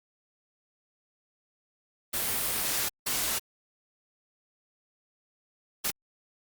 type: noise bursts at uneven times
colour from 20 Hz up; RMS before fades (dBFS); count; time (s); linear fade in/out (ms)
white; -29; 3; 2.13-2.89 / 3.06-3.39 / 5.84-5.91; 10
effects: Opus 32 kbps